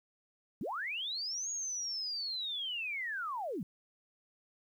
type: linear two-way sweep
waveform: sine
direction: up then down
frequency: 145 to 6710 to 145 Hz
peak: -35 dBFS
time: 0.61-3.63 s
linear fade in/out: 2 ms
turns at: 1.5 s
effects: 11-bit